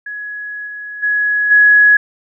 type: tone with level steps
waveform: sine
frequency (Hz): 1679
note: G#6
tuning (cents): +18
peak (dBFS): -23 / -25 / -12 / -5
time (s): 0.06-1.97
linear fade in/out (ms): 5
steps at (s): 0.66 / 1.02 / 1.5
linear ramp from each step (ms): 20
effects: none